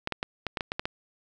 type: clicks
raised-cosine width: 0.3 ms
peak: -13 dBFS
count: 9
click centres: 0.074 / 0.123 / 0.229 / 0.467 / 0.572 / 0.608 / 0.719 / 0.795 / 0.855 s
effects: none